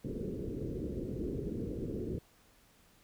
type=low-pass noise; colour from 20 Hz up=white; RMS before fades=-38 dBFS; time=0.04-2.19 s; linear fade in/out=10 ms; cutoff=450 Hz; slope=48 dB/octave; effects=pink hiss -65 dBFS RMS until 3.03 s